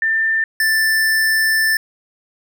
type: tone pair in turn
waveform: sine / square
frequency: 1789 / 1767.4 Hz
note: A6 / A6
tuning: +28 / +7 cents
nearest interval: unison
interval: 21 cents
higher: first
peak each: -14 dBFS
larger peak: neither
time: 0.02-0.44 / 0.6-1.77 s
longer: second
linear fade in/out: 2 ms
effects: none